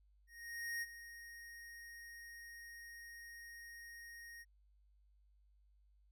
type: tone with ADSR envelope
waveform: square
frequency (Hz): 1865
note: A#6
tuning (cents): 0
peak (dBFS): -39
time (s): 0.27-4.45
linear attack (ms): 550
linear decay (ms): 34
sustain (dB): -13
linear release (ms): 37
effects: added 50 Hz sine -67 dBFS peak until 6.11 s